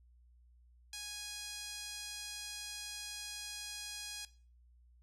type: tone with band-pass filter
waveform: 5% pulse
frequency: 828 Hz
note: G#5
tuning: 5 cents flat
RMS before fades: -45 dBFS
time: 0.93-4.25 s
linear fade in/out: 2 ms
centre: 4500 Hz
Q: 0.68
effects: noise-tail reverb RT60 0.4 s tail -17 dB re dry + added 60 Hz sine -61 dBFS peak until 5.02 s